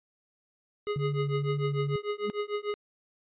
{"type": "tone with tremolo", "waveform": "square", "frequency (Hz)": 415.3, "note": "G#4", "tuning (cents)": 0, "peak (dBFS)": -27, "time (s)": [0.87, 2.74], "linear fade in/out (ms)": 0, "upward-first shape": "triangle", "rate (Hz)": 6.7, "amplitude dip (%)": 100}
{"type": "tone with vibrato", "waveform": "sine", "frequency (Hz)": 143.6, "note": "D3", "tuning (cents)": -39, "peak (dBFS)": -28, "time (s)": [0.96, 1.96], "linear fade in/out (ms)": 2, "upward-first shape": "sine", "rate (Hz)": 2.1, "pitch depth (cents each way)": 15}
{"type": "tone with exponential growth", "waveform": "sine", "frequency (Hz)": 206.6, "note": "G#3", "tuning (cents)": -9, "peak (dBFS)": -26, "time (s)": [2.19, 2.3], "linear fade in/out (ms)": 0, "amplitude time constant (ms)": 22}
{"effects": ["resampled to 8000 Hz"]}